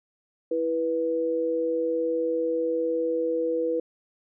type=tone pair together; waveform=sine; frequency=329.6 / 489.4 Hz; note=E4 / B4; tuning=0 / -16 cents; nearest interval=perfect fifth; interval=684 cents; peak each=-29 / -24 dBFS; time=0.51-3.8 s; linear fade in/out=5 ms; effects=none